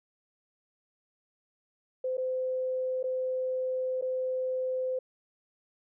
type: tone with dropouts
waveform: sine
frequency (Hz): 514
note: C5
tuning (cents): -31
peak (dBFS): -28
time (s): 2.04-4.99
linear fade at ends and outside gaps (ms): 5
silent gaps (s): 2.171-2.179 / 3.029-3.039 / 4.013-4.022
effects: none